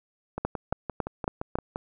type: two click trains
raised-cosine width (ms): 1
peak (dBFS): -12 / -17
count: 5 / 9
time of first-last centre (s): 0.45-1.555 / 0.38-1.759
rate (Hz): 3.62 / 5.8
effects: none